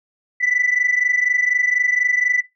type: tone pair together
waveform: sine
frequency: 1975.9 / 2000 Hz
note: B6 / B6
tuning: 0 / +21 cents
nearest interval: unison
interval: 21 cents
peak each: -17 / -18 dBFS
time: 0.4-2.42 s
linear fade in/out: 20 ms
effects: noise-tail reverb RT60 0.2 s tail -18 dB re dry + tanh soft clip ceiling -10 dBFS